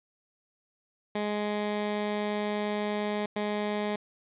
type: tone bursts at uneven times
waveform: 15% pulse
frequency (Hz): 208.6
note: G#3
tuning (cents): +8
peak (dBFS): -22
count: 2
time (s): 1.15-3.26 / 3.36-3.96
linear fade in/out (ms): 5
effects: resampled to 8000 Hz + 10-bit